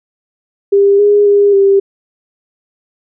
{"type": "tone with pitch steps", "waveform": "sine", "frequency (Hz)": [399.4, 411.2, 405.5, 394.2], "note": ["G4", "G#4", "G#4", "G4"], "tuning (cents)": [32, -17, -41, 10], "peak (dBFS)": -5, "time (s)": [0.72, 1.8], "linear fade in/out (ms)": 10, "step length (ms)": 270, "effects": []}